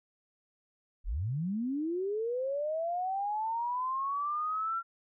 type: linear sweep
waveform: sine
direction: up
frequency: 30.08 to 1372 Hz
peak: -30 dBFS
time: 1.04-4.83 s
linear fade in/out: 50 ms
effects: none